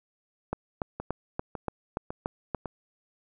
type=two click trains; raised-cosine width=1 ms; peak=-20 / -15 dBFS; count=4 / 8; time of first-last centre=1-2.657 / 0.53-2.547 s; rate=1.81 / 3.47 Hz; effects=none